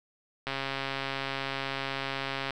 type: click train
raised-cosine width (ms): 0.3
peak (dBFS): -16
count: 278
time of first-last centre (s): 0.47-2.507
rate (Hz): 136
effects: none